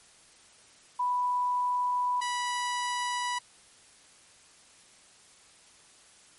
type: tone pair in turn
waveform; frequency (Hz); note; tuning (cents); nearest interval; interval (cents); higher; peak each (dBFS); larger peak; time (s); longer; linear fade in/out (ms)
sine / sawtooth; 987.8 / 980.4; B5 / B5; 0 / -13; unison; 13; first; -25; neither; 0.99-2.21 / 2.21-3.39; first; 10
effects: white hiss -57 dBFS RMS until 6.38 s + MP3 48 kbps